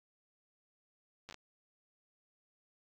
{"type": "slowing click train", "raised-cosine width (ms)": 0.2, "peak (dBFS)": -30, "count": 5, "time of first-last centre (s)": [1.29, 1.343], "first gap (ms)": 9, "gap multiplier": 1.27, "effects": ["AAC 64 kbps"]}